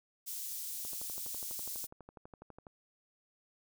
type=high-pass noise; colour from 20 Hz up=white; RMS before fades=-41 dBFS; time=0.26-1.87 s; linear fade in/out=20 ms; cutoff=5800 Hz; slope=12 dB/octave
type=click train; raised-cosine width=1 ms; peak=-36 dBFS; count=23; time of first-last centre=0.85-2.668 s; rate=12.1 Hz
effects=none